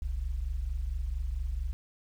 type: tone pair together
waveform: sine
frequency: 41.4 / 65.8 Hz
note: E1 / C2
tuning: +8 / +10 cents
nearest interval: minor sixth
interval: 802 cents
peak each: -32 / -31 dBFS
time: 0.02-1.73 s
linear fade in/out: 0 ms
effects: tanh soft clip ceiling -25 dBFS + 10-bit